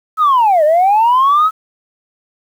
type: linear two-way sweep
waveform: sine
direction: down then up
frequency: 1307 to 587.3 to 1307 Hz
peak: -6 dBFS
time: 0.17-1.51 s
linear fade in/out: 50 ms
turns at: 0.64 s
effects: tanh soft clip ceiling -5 dBFS + 7-bit